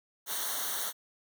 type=noise with comb filter; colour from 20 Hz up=white; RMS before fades=-34 dBFS; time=0.26-0.93 s; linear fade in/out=50 ms; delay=0.4 ms; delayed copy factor=-1; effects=none